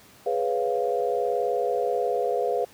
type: chord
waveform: sine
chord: C# dominant seventh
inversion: second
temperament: equal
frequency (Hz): 415.3 / 493.9 / 554.4 / 698.5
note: G#4 / B4 / C#5 / E#5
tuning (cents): 0 / 0 / 0 / 0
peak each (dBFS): -28 / -26 / -31 / -28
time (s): 0.26-2.65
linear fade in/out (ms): 5
effects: pink hiss -52 dBFS RMS until 2.73 s + high-pass 100 Hz 12 dB/octave